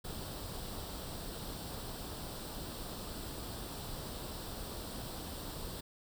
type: noise with comb filter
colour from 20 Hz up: pink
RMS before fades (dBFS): -43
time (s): 0.04-5.81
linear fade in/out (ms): 10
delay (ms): 0.23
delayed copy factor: +0.6
effects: none